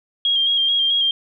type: tone with vibrato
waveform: sine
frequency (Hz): 3238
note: G#7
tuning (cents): -45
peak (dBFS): -15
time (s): 0.25-1.11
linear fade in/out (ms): 2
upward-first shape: square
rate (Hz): 4.6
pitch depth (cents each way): 27
effects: none